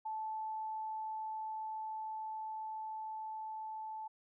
sine tone with level ramp, 873 Hz, A5, 14 cents flat, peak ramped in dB -37 to -41 dBFS, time 0.05-4.08 s, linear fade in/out 10 ms, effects none

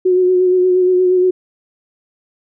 sine tone with vibrato, 365.9 Hz, F#4, 19 cents flat, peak -9 dBFS, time 0.05-1.31 s, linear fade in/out 10 ms, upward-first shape sine, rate 8.5 Hz, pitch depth 25 cents each way, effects none

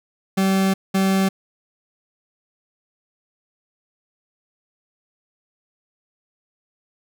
40% pulse tone bursts at uneven times, 192.3 Hz, G3, 33 cents flat, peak -15 dBFS, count 2, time 0.37-0.74 / 0.94-1.29 s, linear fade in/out 10 ms, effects none

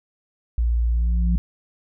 sine tone, 58.27 Hz, A#1, in tune, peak -17 dBFS, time 0.58-1.38 s, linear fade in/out 0 ms
sine tone with exponential growth, 174.61 Hz, F3, in tune, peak -20 dBFS, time 0.62-1.36 s, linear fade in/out 5 ms, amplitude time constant 160 ms
effects none

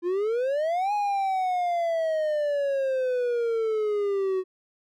triangle exponential two-way sweep, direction up then down, 339.2 to 836 to 370.2 Hz, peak -21 dBFS, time 0.02-4.44 s, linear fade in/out 50 ms, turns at 0.93 s, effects none

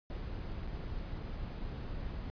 brown noise with dropouts, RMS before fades -40 dBFS, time 0.1-2.3 s, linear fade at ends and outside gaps 0 ms, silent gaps 0.668-0.675 s, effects resampled to 11025 Hz

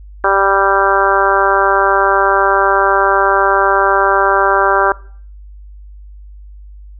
harmonic tone, 196 Hz, G3, in tune, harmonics 2 / 3 / 4 / 5 / 6 / 7 / 8, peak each -17 / -17 / -17 / -17 / -17 / -17 / -17 dBFS, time 0.24-4.92 s, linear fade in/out 2 ms, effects noise-tail reverb RT60 0.5 s tail -21 dB re dry + added 50 Hz sine -32 dBFS peak until 6.99 s

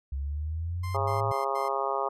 sine exponential sweep, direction up, 67 to 110 Hz, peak -29 dBFS, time 0.12-1.32 s, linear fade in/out 5 ms
30% pulse tone bursts, 1046.5 Hz, C6, in tune, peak -36 dBFS, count 4, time 0.83-1.687 s, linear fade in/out 10 ms, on 140 ms, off 99 ms
harmonic tone, 136.4 Hz, C#3, 28 cents flat, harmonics 3 / 4 / 5 / 6 / 7 / 8 / 9, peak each -34 / -34 / -34 / -34 / -34 / -34 / -34 dBFS, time 0.94-2.09 s, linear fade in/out 10 ms
effects resampled to 32000 Hz

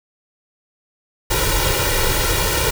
pink noise with comb filter, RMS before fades -18 dBFS, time 1.3-2.71 s, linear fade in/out 10 ms, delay 2.1 ms, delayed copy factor +0.95, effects none

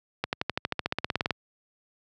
accelerating click train, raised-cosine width 0.3 ms, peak -10 dBFS, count 17, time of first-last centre 0.24-1.307 s, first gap 89 ms, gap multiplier 0.96, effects high-pass 80 Hz 12 dB/octave

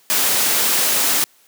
white noise, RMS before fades -17 dBFS, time 0.1-1.24 s, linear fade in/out 0 ms, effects white hiss -54 dBFS RMS until 1.47 s + high-pass 200 Hz 12 dB/octave

